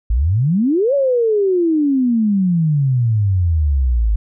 sine exponential two-way sweep, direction up then down, 51 to 574 to 51 Hz, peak -12 dBFS, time 0.1-4.16 s, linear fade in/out 5 ms, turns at 0.94 s, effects none

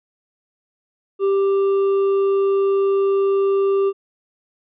triangle tone with hard clipping, 393 Hz, G4, 4 cents sharp, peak -16 dBFS, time 1.19-3.93 s, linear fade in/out 50 ms, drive 8 dB, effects resampled to 8000 Hz

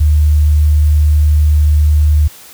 sine tone, 75.2 Hz, D2, 42 cents sharp, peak -6 dBFS, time 0-2.28 s, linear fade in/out 10 ms, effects white hiss -37 dBFS RMS until 2.53 s

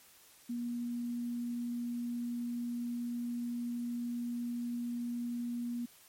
sine tone, 239.3 Hz, A#3, 46 cents sharp, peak -34 dBFS, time 0.49-5.86 s, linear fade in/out 10 ms, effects white hiss -60 dBFS RMS until 6.08 s + MP3 64 kbps

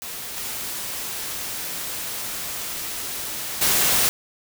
white noise with level steps, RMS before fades -33 / -30 / -19 dBFS, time 0.02-4.09 s, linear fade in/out 0 ms, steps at 0.36 / 3.61 s, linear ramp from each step 10 ms, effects none

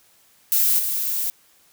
violet noise with level steps, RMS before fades -18 / -24 dBFS, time 0.52-1.3 s, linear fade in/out 0 ms, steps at 0.78 s, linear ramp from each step 20 ms, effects white hiss -57 dBFS RMS until 1.72 s

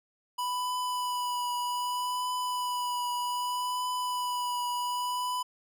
square tone with vibrato, 987.8 Hz, B5, in tune, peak -30 dBFS, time 0.38-5.43 s, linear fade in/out 10 ms, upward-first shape triangle, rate 0.64 Hz, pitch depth 20 cents each way, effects none

